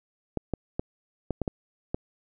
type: clicks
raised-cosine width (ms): 2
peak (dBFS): -14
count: 7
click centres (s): 0.373 / 0.537 / 0.795 / 1.307 / 1.417 / 1.478 / 1.945
effects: none